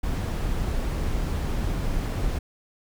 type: noise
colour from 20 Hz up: brown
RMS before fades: -26 dBFS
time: 0.03-2.39 s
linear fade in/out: 10 ms
effects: none